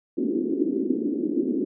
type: band-pass noise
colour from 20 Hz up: white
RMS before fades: -25 dBFS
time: 0.17-1.65 s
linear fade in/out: 10 ms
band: 230 to 370 Hz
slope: 48 dB/octave
effects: none